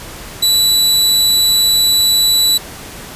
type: tone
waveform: sawtooth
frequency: 3951 Hz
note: B7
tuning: in tune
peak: -6 dBFS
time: 0.42-2.58 s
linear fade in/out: 10 ms
effects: pink hiss -31 dBFS RMS until 3.15 s + resampled to 32000 Hz